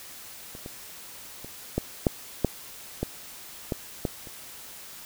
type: clicks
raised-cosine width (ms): 2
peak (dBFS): -28 / -24 / -27 / -11 / -6 / -7 / -13 / -13 / -12 / -29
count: 10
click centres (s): 0.551 / 0.661 / 1.446 / 1.78 / 2.068 / 2.447 / 3.03 / 3.722 / 4.052 / 4.272
effects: white hiss -44 dBFS RMS until 5.05 s